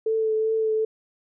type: tone with vibrato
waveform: sine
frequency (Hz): 440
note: A4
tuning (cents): 0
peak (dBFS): -20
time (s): 0.06-0.85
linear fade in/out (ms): 5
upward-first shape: triangle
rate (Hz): 2.6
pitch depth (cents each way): 20
effects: none